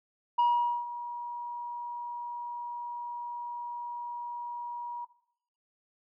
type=tone with ADSR envelope; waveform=sine; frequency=958 Hz; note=A#5; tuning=47 cents sharp; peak=-18 dBFS; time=0.38-5.05 s; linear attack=13 ms; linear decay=460 ms; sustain=-16 dB; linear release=7 ms; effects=noise-tail reverb RT60 0.7 s tail -17 dB re dry + tanh soft clip ceiling -20 dBFS